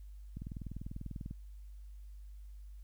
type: click train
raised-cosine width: 5 ms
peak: -30 dBFS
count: 20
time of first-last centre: 0.37-1.311 s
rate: 20.2 Hz
effects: added 50 Hz sine -47 dBFS peak until 2.83 s + white hiss -75 dBFS RMS until 2.83 s